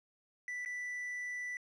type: tone with dropouts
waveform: triangle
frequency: 1975.5 Hz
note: B6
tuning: in tune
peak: -36 dBFS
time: 0.48-1.57 s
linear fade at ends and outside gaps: 1 ms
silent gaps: 0.65-0.659 s
effects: resampled to 22050 Hz + 12-bit